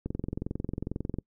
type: click train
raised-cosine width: 3 ms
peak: -19 dBFS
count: 26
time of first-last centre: 0.06-1.186 s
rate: 22.2 Hz
effects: noise-tail reverb RT60 0.1 s tail -26 dB re dry